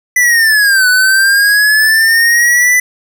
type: linear two-way sweep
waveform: square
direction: down then up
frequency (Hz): 2000 to 1483 to 2000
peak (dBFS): -7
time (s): 0.16-2.8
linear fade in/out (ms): 5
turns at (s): 0.88
effects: none